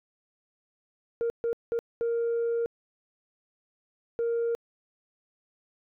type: tone bursts at uneven times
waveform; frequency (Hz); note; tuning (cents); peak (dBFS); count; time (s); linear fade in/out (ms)
sine; 466.2; A#4; 0; -23; 5; 1.21-1.3 / 1.44-1.53 / 1.72-1.79 / 2.01-2.66 / 4.19-4.55; 0
effects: tanh soft clip ceiling -23 dBFS